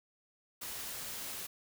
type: noise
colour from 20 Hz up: white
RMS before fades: -42 dBFS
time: 0.61-1.47 s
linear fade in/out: 10 ms
effects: none